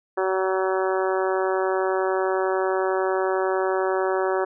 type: harmonic tone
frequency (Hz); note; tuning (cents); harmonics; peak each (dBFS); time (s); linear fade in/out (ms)
188.9; F#3; +36; 2 / 3 / 4 / 5 / 6 / 7 / 8 / 9; -23 / -27 / -29 / -31 / -33 / -34 / -35 / -36; 0.17-4.45; 10
effects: none